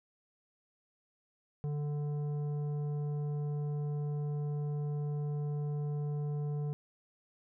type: tone with tanh clipping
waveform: sine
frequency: 147 Hz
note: D3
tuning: 2 cents sharp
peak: -34 dBFS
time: 1.64-6.73 s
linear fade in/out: 0 ms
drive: 10 dB
effects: none